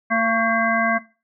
harmonic tone with a mistuned harmonic, 227.4 Hz, A#3, 43 cents flat, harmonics 1 / 3 / 5 / 7 / 9, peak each -23 / -23 / -23 / -23 / -23 dBFS, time 0.1-0.99 s, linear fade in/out 20 ms, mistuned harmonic 5, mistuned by -31 cents, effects noise-tail reverb RT60 0.3 s tail -17 dB re dry

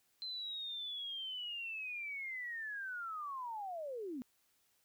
sine linear sweep, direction down, 4104 to 233.1 Hz, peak -40 dBFS, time 0.22-4.22 s, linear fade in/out 0 ms, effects white hiss -75 dBFS RMS until 4.84 s

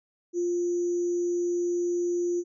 sine tone with sample-and-hold, 350 Hz, F4, 4 cents sharp, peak -24 dBFS, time 0.33-2.44 s, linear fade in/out 50 ms, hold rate 6300 Hz, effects resampled to 22050 Hz

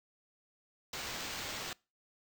white noise with sample-and-hold, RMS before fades -41 dBFS, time 0.93-1.73 s, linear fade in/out 2 ms, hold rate 11025 Hz, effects noise-tail reverb RT60 0.3 s tail -25 dB re dry

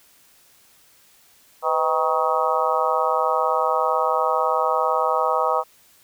harmonic tone with a mistuned harmonic, 157.9 Hz, D#3, 26 cents sharp, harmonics 3 / 4 / 5 / 6 / 7 / 8, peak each -25 / -25 / -25 / -25 / -25 / -25 dBFS, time 1.62-5.64 s, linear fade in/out 50 ms, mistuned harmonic 3, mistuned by +96 cents, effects white hiss -55 dBFS RMS until 6.03 s

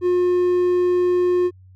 triangle tone, 358 Hz, F4, 43 cents sharp, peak -13 dBFS, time 0.01-1.51 s, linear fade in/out 50 ms, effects added 93 Hz sine -44 dBFS peak until 1.75 s

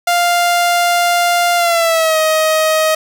sawtooth tone with pitch glide, 698.5 to 629.5 Hz, F5 to D#5, 0 to +20 cents, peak -7 dBFS, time 0.07-2.95 s, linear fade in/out 5 ms, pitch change -180 cents, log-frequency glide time 1.56-2.18 s, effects none

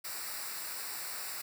white noise with comb filter, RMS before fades -40 dBFS, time 0.04-1.42 s, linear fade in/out 10 ms, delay 0.31 ms, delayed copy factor -0.75, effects none

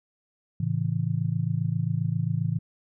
sine chord, A major, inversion none, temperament just, 110 / 137.5 / 165 Hz, A2 / C#3 / E3, 0 / -14 / +2 cents, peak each -28 dBFS, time 0.6-2.59 s, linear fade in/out 5 ms, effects none

